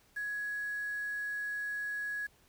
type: tone with quantisation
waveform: sine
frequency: 1674 Hz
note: G#6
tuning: 13 cents sharp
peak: -34 dBFS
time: 0.16-2.27 s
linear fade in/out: 10 ms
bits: 9
effects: pink hiss -66 dBFS RMS until 2.48 s